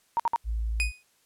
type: tone bursts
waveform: sine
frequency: 932.3 Hz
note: A#5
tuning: in tune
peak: -21 dBFS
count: 3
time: 0.17-0.36 s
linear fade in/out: 0 ms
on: 26 ms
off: 56 ms
type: tone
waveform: sine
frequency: 55.5 Hz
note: A1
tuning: 16 cents sharp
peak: -26 dBFS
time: 0.44-0.92 s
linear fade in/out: 50 ms
type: tone with exponential decay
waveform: 40% pulse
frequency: 2489 Hz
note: D#7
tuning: in tune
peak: -21 dBFS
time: 0.8-1.03 s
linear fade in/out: 0 ms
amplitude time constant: 48 ms
effects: white hiss -66 dBFS RMS until 1.25 s + low-pass 12000 Hz 12 dB/octave